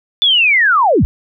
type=linear sweep; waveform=sine; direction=down; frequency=3520 to 32.7 Hz; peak=-8 dBFS; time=0.22-1.05 s; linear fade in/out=0 ms; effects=none